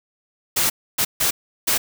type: noise bursts at uneven times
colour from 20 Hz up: white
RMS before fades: -19 dBFS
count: 4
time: 0.56-0.7 / 0.98-1.05 / 1.2-1.31 / 1.67-1.78 s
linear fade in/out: 10 ms
effects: none